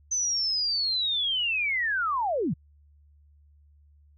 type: linear sweep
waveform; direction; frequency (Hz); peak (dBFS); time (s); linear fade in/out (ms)
sine; down; 6160 to 116.54; -24; 0.11-2.54; 10
effects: added 73 Hz sine -55 dBFS peak until 4.17 s